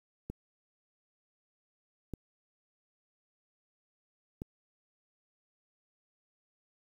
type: clicks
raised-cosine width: 3 ms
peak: -25 dBFS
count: 3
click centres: 0.3 / 2.137 / 4.419 s
effects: 9-bit